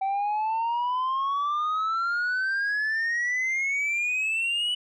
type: exponential sweep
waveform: sine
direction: up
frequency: 768 to 2975 Hz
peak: -21 dBFS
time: 0.01-4.75 s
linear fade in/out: 10 ms
effects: tanh soft clip ceiling -23 dBFS